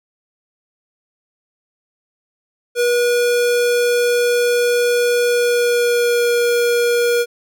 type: tone with pitch glide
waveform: square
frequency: 482.8 to 477.3 Hz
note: B4 to A#4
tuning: -39 to +41 cents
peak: -14 dBFS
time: 2.75-7.26 s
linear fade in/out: 50 ms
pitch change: -20 cents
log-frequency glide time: 5.25-6.32 s
effects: none